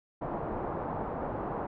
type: low-pass noise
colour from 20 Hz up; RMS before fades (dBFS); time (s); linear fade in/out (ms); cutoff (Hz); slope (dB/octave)
white; -35; 0.21-1.67; 10; 960; 24
effects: none